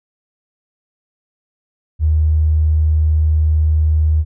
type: tone with tanh clipping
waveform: triangle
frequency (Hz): 77.78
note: D#2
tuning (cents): 0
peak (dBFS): -10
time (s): 1.99-4.25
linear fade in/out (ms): 50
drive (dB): 3
effects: none